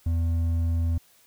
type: tone with hard clipping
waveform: triangle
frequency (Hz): 83.4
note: E2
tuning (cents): +21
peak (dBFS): -23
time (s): 0.06-0.98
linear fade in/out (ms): 5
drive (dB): 8
effects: white hiss -59 dBFS RMS until 1.26 s